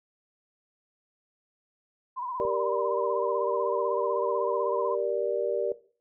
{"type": "tone with vibrato", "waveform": "sine", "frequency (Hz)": 1000, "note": "B5", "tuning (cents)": 21, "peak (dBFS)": -31, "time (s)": [2.16, 4.96], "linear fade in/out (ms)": 20, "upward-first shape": "sine", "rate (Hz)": 16, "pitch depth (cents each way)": 81}
{"type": "chord", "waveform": "sine", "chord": "G minor", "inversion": "none", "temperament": "just", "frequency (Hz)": [392, 470.4, 588], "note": ["G4", "Bb4", "D5"], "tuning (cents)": [0, 16, 2], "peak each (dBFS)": [-31, -28, -29], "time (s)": [2.4, 5.72], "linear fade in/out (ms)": 0}
{"type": "click", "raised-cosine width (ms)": 3, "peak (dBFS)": -32, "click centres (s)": 2.451}
{"effects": ["noise-tail reverb RT60 0.4 s tail -17 dB re dry"]}